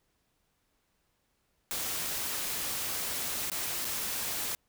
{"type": "noise with dropouts", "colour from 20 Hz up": "white", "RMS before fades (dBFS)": -34, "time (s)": [1.71, 4.55], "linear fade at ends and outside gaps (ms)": 0, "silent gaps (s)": [[3.5, 3.517], [3.846, 3.851]], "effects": ["pink hiss -75 dBFS RMS until 4.68 s"]}